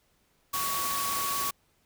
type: tone in noise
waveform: sine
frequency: 1122 Hz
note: C#6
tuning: 21 cents sharp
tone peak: -31 dBFS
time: 0.53-1.51 s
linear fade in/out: 10 ms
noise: white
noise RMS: -32 dBFS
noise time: 0.53-1.51 s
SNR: -2 dB
effects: pink hiss -69 dBFS RMS until 1.85 s